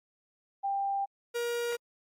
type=tone pair in turn; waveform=sine / 45% pulse; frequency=792 / 474.7 Hz; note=G5 / A#4; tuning=+18 / +31 cents; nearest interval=major sixth; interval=887 cents; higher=first; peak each=-28 / -30 dBFS; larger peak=first; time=0.63-1.06 / 1.34-1.77 s; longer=neither; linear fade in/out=20 ms; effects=AAC 48 kbps